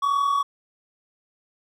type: tone pair together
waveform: triangle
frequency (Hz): 1123.6 / 1165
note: C#6 / D6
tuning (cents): +23 / -14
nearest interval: minor second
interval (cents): 63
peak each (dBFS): -18 / -26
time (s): 0.02-0.43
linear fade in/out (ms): 10
effects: none